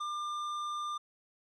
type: tone with tanh clipping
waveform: triangle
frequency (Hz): 1197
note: D6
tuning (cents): +33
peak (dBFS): -36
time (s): 0-0.98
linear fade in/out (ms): 10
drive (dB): 15
effects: none